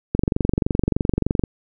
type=click train; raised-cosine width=3 ms; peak=-5 dBFS; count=31; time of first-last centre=0.15-1.438 s; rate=23.3 Hz; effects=none